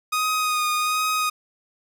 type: tone with vibrato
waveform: sawtooth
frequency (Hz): 1243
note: D#6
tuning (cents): -2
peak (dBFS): -17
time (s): 0.12-1.3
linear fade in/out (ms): 10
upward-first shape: sine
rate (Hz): 1.3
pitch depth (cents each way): 21
effects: none

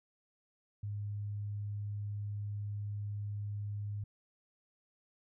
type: tone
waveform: sine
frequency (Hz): 103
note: G#2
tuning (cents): -14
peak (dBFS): -36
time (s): 0.83-4.04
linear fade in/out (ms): 5
effects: none

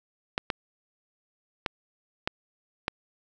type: clicks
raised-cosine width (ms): 0.3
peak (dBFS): -10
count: 5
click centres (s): 0.379 / 0.502 / 1.662 / 2.275 / 2.881
effects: none

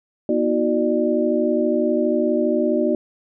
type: tone cluster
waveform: sine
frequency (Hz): 242.2 / 317.1 / 369.4 / 596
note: B3 / D#4 / F#4 / D5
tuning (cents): -34 / +33 / -3 / +25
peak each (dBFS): -22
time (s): 0.29-2.95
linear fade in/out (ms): 2
effects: none

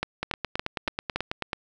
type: two click trains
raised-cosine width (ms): 0.3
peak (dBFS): -12 / -10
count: 13 / 5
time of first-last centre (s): 0.23-1.532 / 0.03-1.16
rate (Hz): 9.22 / 3.54
effects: none

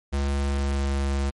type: tone with pitch glide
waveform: square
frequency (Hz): 69.9 to 69.18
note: C#2 to C#2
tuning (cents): +15 to -3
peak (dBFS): -23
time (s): 0.12-1.31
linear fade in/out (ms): 20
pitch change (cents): -18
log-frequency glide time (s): 0.47-0.89
effects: MP3 48 kbps

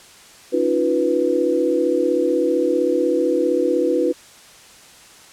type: tone cluster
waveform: sine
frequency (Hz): 284.4 / 321.4 / 357.1 / 492.6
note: C#4 / E4 / F4 / B4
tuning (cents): +45 / -44 / +39 / -5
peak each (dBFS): -24 / -22 / -21 / -19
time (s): 0.52-4.13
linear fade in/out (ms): 20
effects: white hiss -45 dBFS RMS until 5.32 s + low-pass 9000 Hz 12 dB/octave

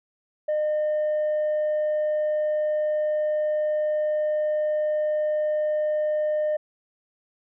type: tone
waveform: sine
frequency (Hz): 608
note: D#5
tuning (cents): -40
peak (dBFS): -19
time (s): 0.48-6.57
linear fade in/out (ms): 10
effects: tanh soft clip ceiling -20 dBFS

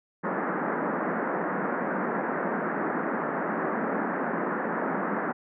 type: band-pass noise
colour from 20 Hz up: pink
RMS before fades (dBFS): -29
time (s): 0.23-5.33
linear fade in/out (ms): 20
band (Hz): 180 to 1800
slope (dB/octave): 48
effects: none

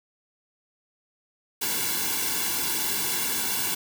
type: noise with comb filter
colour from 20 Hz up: white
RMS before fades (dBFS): -27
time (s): 1.61-3.75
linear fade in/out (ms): 10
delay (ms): 1.6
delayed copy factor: -0.9
effects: none

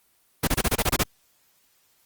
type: noise bursts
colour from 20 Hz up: pink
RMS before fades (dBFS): -21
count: 9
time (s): 0.43-1.036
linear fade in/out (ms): 10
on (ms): 46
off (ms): 24
effects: white hiss -64 dBFS RMS until 2.05 s + Opus 24 kbps

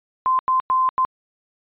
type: tone bursts at uneven times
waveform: sine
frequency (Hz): 1036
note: C6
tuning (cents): -17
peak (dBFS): -15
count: 4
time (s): 0.26-0.39 / 0.48-0.6 / 0.7-0.89 / 0.98-1.05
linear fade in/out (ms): 0
effects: resampled to 8000 Hz

